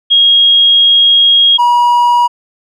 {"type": "tone pair in turn", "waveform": ["sine", "triangle"], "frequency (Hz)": [3273, 963], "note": ["G#7", "B5"], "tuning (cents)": [-26, -44], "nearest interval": "octave + major sixth", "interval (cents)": 2118, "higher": "first", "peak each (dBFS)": -4, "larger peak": "neither", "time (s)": [[0.1, 1.58], [1.58, 2.28]], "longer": "first", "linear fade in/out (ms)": 20, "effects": []}